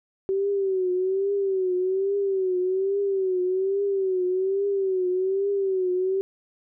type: tone with vibrato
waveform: sine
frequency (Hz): 381.8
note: G4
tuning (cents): -46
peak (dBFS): -21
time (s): 0.29-6.21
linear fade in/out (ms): 0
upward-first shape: triangle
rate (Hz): 1.2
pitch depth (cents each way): 100
effects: none